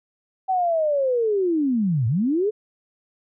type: linear two-way sweep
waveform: sine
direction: down then up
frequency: 768 to 105.6 to 442.9 Hz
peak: -18 dBFS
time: 0.48-2.51 s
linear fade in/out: 20 ms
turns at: 2.07 s
effects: none